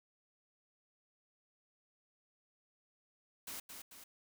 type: noise with echo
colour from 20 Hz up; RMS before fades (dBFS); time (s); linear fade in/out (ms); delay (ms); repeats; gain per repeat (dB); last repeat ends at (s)
white; -45; 3.47-3.6; 5; 220; 2; -5; 4.04
effects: none